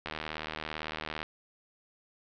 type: click train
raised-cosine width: 0.3 ms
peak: -19 dBFS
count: 92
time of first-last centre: 0.06-1.23 s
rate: 77.8 Hz
effects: low-pass 5000 Hz 12 dB/octave